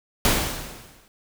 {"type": "noise with exponential decay", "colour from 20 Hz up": "pink", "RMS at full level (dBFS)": -17, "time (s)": [0.25, 1.08], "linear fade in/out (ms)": 1, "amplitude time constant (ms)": 180, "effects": []}